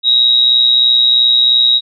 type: tone with amplitude modulation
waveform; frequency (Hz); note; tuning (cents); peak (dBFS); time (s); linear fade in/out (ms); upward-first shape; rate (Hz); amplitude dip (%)
sine; 3806; A#7; +35; -4; 0.03-1.81; 50; sine; 123; 65
effects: none